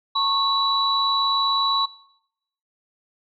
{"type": "tone cluster", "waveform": "sine", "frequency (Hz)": [904, 1097, 3932], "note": ["A5", "C#6", "B7"], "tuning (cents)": [47, -18, -8], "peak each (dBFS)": [-30, -22, -22], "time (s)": [0.15, 1.86], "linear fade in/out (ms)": 10, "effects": ["noise-tail reverb RT60 0.8 s tail -21 dB re dry"]}